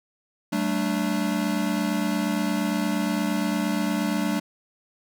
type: chord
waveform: square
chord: G suspended second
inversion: none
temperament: equal with one note detuned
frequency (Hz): 191.41 / 220 / 293.7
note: G3 / A3 / D4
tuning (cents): -41 / 0 / 0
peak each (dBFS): -28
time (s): 0.52-4.4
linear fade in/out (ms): 10
effects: none